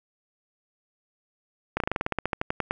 slowing click train, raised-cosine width 0.5 ms, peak -10 dBFS, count 16, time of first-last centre 1.77-2.71 s, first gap 32 ms, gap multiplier 1.09, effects none

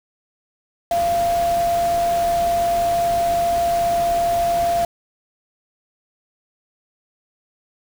sine tone in noise, 688 Hz, F5, 26 cents flat, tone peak -16 dBFS, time 0.91-4.85 s, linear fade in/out 2 ms, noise pink, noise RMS -31 dBFS, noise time 0.91-4.85 s, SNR +12 dB, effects none

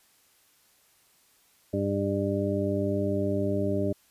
harmonic tone, 99.8 Hz, G2, 32 cents sharp, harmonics 1 / 2 / 3 / 4 / 6, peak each -31 / -31 / -31 / -31 / -31 dBFS, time 1.73-3.93 s, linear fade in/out 10 ms, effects white hiss -63 dBFS RMS until 4.1 s + resampled to 32000 Hz

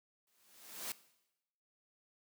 white noise with exponential growth, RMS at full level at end -39 dBFS, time 0.27-0.92 s, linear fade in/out 2 ms, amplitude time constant 140 ms, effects noise-tail reverb RT60 0.9 s tail -18 dB re dry + high-pass 150 Hz 12 dB/octave

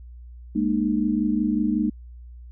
sine chord, Ab suspended second, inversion none, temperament equal with one note detuned, 207.7 / 233.1 / 304.5 Hz, Ab3 / Bb3 / Eb4, 0 / 0 / -37 cents, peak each -24 dBFS, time 0.55-1.9 s, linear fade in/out 10 ms, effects added 60 Hz sine -39 dBFS peak until 2.51 s

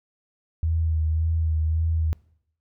sine tone with vibrato, 80.1 Hz, E2, 49 cents flat, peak -20 dBFS, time 0.63-2.13 s, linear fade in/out 0 ms, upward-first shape sine, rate 1.8 Hz, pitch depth 32 cents each way, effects noise-tail reverb RT60 0.7 s tail -23 dB re dry

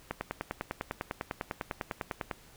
click train, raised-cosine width 0.5 ms, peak -17 dBFS, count 23, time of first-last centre 0.11-2.312 s, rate 9.99 Hz, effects pink hiss -57 dBFS RMS until 2.56 s

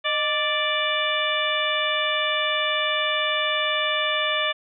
harmonic tone with a mistuned harmonic, 587 Hz, D5, 1 cent flat, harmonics 1 / 2 / 3 / 4 / 5 / 6, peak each -28 / -28 / -28 / -28 / -28 / -28 dBFS, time 0.04-4.53 s, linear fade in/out 20 ms, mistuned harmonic 1, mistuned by +82 cents, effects none

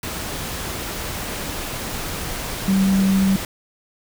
sine tone in noise, 193 Hz, G3, 27 cents flat, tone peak -14 dBFS, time 2.68-3.36 s, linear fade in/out 2 ms, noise pink, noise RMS -28 dBFS, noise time 0.03-3.45 s, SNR +11 dB, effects none

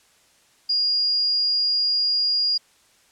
sine tone, 4845 Hz, D#8, 47 cents flat, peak -18 dBFS, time 0.69-2.58 s, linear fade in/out 10 ms, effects white hiss -58 dBFS RMS until 3.11 s + low-pass 9000 Hz 12 dB/octave

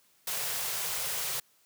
white band-stop noise, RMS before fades -33 dBFS, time 0.27-1.4 s, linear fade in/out 5 ms, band 170 to 390 Hz, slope 48 dB/octave, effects white hiss -66 dBFS RMS until 1.65 s + high-pass 100 Hz 12 dB/octave

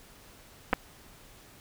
clicks, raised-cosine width 0.5 ms, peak -9 dBFS, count 2, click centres 0.73 / 0.734 s, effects pink hiss -54 dBFS RMS until 1.6 s

